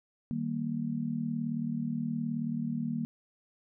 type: chord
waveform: sine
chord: Eb major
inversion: none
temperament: just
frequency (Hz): 155.56 / 194.45 / 233.3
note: Eb3 / G3 / Bb3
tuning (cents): 0 / -14 / +2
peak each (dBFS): -36 / -38 / -32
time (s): 0.31-3.05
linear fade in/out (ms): 0
effects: none